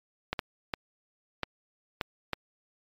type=clicks; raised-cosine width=0.3 ms; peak=-13 dBFS; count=6; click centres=0.33 / 0.392 / 0.738 / 1.433 / 2.012 / 2.333 s; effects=MP3 96 kbps